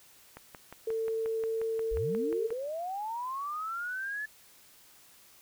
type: click train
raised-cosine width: 0.5 ms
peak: -29 dBFS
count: 13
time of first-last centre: 0.37-2.505 s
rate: 5.62 Hz
type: tone with pitch glide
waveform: sine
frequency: 447.8 to 453.3 Hz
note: A4 to A#4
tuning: +30 to -48 cents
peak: -29 dBFS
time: 0.87-2.53 s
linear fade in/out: 5 ms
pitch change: +22 cents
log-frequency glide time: 1.43-2.36 s
type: linear sweep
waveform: sine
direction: up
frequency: 31.13 to 1737 Hz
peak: -33 dBFS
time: 1.91-4.26 s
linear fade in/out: 10 ms
effects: white hiss -58 dBFS RMS until 5.41 s